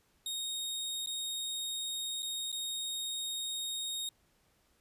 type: tone with dropouts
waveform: sawtooth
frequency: 3729 Hz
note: A#7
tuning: in tune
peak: -32 dBFS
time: 0.26-4.09 s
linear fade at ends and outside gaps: 2 ms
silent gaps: 1.061-1.071 / 2.223-2.228 / 2.518-2.526 s
effects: pink hiss -71 dBFS RMS until 4.8 s + resampled to 32000 Hz